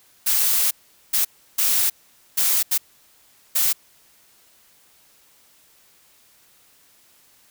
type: noise bursts at uneven times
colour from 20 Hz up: blue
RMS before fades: -19 dBFS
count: 6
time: 0.26-0.71 / 1.13-1.25 / 1.58-1.9 / 2.37-2.63 / 2.71-2.78 / 3.55-3.73 s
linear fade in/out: 10 ms
effects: white hiss -56 dBFS RMS until 7.5 s